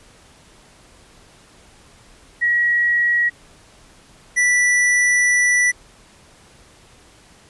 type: tone pair in turn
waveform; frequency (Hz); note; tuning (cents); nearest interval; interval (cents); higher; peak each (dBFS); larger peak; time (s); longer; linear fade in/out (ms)
sine / square; 1912 / 1966.9; A#6 / B6; +43 / -8; unison; 49; second; -14; neither; 2.41-3.3 / 4.36-5.72; second; 20
effects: pink hiss -49 dBFS RMS until 7.49 s + resampled to 24000 Hz